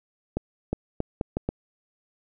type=accelerating click train; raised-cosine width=2 ms; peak=-12 dBFS; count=6; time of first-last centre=0.37-1.49 s; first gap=360 ms; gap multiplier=0.76; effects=none